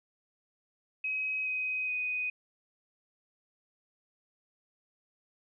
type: tone with pitch steps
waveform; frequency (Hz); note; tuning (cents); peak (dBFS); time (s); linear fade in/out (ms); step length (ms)
sine; 2539 / 2517 / 2495; D#7 / D#7 / D#7; +34 / +19 / +4; -30; 1.04-2.3; 5; 420
effects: none